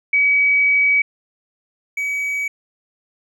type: tone pair in turn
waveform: sine / triangle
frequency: 2273 / 2273 Hz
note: C#7 / C#7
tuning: +43 / +43 cents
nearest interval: unison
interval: 0 cents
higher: neither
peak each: -12 / -18 dBFS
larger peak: first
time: 0.13-1.02 / 1.97-2.48 s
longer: first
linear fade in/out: 5 ms
effects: none